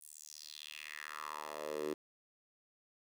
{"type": "tone with high-pass filter sweep", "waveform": "10% pulse", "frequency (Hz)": 75.7, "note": "D#2", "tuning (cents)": -47, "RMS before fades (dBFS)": -45, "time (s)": [0.01, 1.94], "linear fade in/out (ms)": 5, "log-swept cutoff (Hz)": [9900, 340], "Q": 3.4, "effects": []}